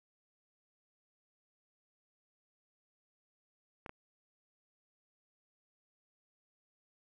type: clicks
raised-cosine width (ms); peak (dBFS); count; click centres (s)
0.5; -29; 2; 3.862 / 3.894
effects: none

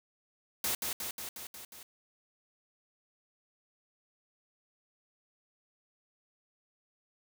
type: noise with echo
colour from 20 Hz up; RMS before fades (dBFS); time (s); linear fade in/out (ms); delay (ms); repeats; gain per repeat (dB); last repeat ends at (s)
white; -32; 0.64-0.75; 2; 180; 6; -3; 1.83
effects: none

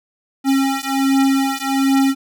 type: beating tone pair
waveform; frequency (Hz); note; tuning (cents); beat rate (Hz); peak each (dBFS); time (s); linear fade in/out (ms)
square; 270.2 / 271.5; C#4 / C#4; -44 / -36; 1.3; -18; 0.44-2.15; 50
effects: none

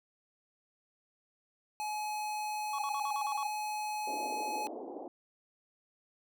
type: tone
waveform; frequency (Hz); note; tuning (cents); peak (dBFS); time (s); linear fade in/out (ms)
square; 847; G#5; +34; -35; 1.8-4.67; 0
type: tone with vibrato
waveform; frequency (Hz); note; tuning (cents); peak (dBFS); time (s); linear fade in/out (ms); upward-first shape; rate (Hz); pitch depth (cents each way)
triangle; 955; A#5; +42; -34; 2.73-3.48; 5; square; 9.3; 270
type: band-pass noise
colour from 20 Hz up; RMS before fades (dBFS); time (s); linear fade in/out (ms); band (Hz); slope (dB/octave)
pink; -43; 4.07-5.08; 2; 270 to 820; 48
effects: none

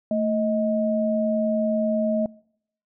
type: tone pair together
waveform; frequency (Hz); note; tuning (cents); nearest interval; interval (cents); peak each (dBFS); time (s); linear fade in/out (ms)
sine; 222.4 / 629; A3 / D#5; +19 / +19; octave + tritone; 1800; -23; 0.11-2.26; 2
effects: noise-tail reverb RT60 0.7 s tail -25 dB re dry

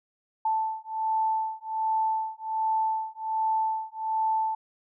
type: beating tone pair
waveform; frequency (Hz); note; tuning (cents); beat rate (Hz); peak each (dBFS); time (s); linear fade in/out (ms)
sine; 880 / 881.3; A5 / A5; 0 / +3; 1.3; -28; 0.45-4.55; 5
effects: none

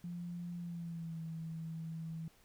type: tone with pitch glide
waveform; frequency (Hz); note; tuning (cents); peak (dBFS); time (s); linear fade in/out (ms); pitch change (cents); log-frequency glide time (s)
sine; 173.8 to 162.16; F3 to E3; -8 to -28; -40; 0.04-2.28; 2; -120; 0.58-1.21
effects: pink hiss -67 dBFS RMS until 2.44 s

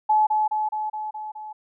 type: tone with echo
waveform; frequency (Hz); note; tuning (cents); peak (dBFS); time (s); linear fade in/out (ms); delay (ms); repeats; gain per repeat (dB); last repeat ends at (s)
sine; 857; A5; -46; -15; 0.09-0.27; 10; 210; 6; -3; 1.53
effects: none

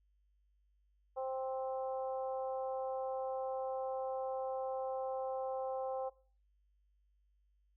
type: harmonic tone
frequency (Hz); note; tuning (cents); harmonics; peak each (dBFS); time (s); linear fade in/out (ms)
262.5; C4; +6; 2 / 3 / 4 / 5; -38 / -41 / -49 / -57; 1.16-6.1; 20
effects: noise-tail reverb RT60 0.4 s tail -20 dB re dry + added 50 Hz sine -70 dBFS peak until 7.76 s

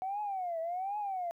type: tone with vibrato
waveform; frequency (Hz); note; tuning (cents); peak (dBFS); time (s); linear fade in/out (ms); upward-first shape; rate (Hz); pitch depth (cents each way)
sine; 740; F#5; 0; -32; 0.02-1.31; 0; triangle; 1.3; 240
effects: tanh soft clip ceiling -28 dBFS + 12-bit

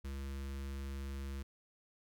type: tone with notch filter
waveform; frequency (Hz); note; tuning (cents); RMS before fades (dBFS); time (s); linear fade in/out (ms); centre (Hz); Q
square; 68.4; C#2; -23; -42; 0.04-1.43; 10; 710; 1.3
effects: none

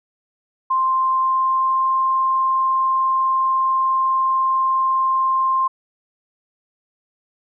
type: tone with pitch glide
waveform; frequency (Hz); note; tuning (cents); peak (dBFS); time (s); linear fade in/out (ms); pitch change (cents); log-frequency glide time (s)
sine; 1048 to 1054.1; C6 to C6; +2 to +13; -15; 0.7-5.68; 10; +11; 1.12-1.94
effects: none

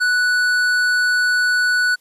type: tone with tanh clipping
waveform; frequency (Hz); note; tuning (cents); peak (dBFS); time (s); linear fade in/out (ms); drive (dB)
sine; 1480; F#6; 0; -16; 0-1.96; 20; 12
effects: white hiss -60 dBFS RMS until 2 s + resampled to 32000 Hz

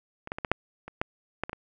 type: clicks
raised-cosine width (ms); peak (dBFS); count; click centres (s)
0.5; -23 / -16 / -19 / -14 / -6 / -25 / -11 / -13 / -20 / -20; 10; 0.274 / 0.319 / 0.385 / 0.448 / 0.516 / 0.88 / 1.015 / 1.436 / 1.495 / 1.531
effects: none

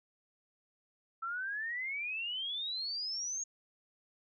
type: exponential sweep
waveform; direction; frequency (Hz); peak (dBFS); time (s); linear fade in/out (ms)
sine; up; 1318.5 to 6660; -35; 1.22-3.44; 10
effects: none

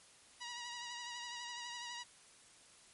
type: tone with vibrato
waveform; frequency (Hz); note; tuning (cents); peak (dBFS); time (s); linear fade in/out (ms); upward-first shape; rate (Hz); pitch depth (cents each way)
10% pulse; 960; B5; -49; -35; 0.4-2.04; 20; sine; 12; 34
effects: white hiss -62 dBFS RMS until 2.93 s + MP3 48 kbps

